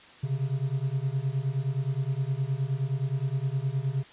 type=beating tone pair; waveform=triangle; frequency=130 / 139.6 Hz; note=C3 / C#3; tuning=-11 / +13 cents; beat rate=9.6 Hz; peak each=-27 dBFS; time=0.23-4.04 s; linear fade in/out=10 ms; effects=white hiss -51 dBFS RMS until 4.12 s + resampled to 8000 Hz